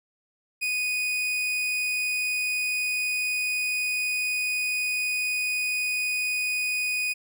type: tone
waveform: 40% pulse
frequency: 2483 Hz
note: D#7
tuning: 4 cents flat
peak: -24 dBFS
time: 0.61-7.14 s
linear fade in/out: 20 ms
effects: none